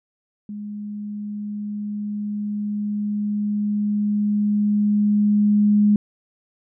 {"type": "tone with level ramp", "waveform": "sine", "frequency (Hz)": 207.7, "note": "G#3", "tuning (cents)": 0, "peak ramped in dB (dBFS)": [-29, -12], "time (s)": [0.49, 5.96], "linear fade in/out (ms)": 2, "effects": []}